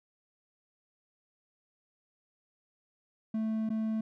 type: tone with dropouts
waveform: triangle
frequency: 220 Hz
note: A3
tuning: in tune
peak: -27 dBFS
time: 3.34-4.01 s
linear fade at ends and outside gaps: 5 ms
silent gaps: 3.692-3.701 s
effects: none